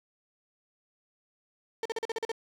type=tone bursts; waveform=35% pulse; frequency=452.2 Hz; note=A4; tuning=47 cents sharp; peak=-28 dBFS; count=8; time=1.83-2.317 s; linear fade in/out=2 ms; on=25 ms; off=41 ms; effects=low-pass 7000 Hz 12 dB/octave + 9-bit